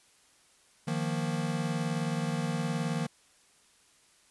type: chord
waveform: square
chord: Eb suspended second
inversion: none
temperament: equal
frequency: 155.56 / 174.61 / 233.1 Hz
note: Eb3 / F3 / Bb3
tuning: 0 / 0 / 0 cents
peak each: -33 / -35 / -36 dBFS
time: 0.87-3.07 s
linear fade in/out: 10 ms
effects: white hiss -63 dBFS RMS until 4.3 s + resampled to 24000 Hz